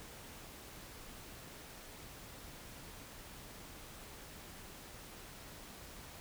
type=silence; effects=pink hiss -52 dBFS RMS until 6.2 s